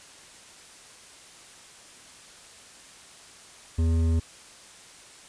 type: tone with hard clipping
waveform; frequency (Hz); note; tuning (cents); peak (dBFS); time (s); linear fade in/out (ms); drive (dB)
triangle; 82; E2; -9; -22; 3.78-4.2; 10; 13
effects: white hiss -49 dBFS RMS until 5.28 s + resampled to 22050 Hz